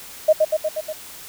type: tone with echo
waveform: sine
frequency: 622.3 Hz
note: D#5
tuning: in tune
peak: -9 dBFS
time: 0.28-0.33 s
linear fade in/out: 10 ms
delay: 120 ms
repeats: 5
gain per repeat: -3 dB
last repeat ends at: 0.93 s
effects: white hiss -39 dBFS RMS until 1.28 s